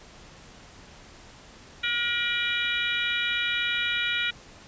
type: harmonic tone with a mistuned harmonic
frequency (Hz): 476.2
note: A#4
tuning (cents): +37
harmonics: 3 / 4 / 5 / 6 / 7 / 8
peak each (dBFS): -30 / -33 / -29 / -34 / -34 / -32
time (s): 1.83-4.31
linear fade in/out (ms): 10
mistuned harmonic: 6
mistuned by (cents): +49
effects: pink hiss -49 dBFS RMS until 4.67 s + resampled to 16000 Hz